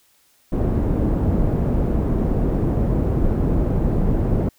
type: low-pass noise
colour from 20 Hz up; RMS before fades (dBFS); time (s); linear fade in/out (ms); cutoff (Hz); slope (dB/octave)
pink; -19; 0.52-4.49; 5; 400; 12
effects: white hiss -59 dBFS RMS until 4.58 s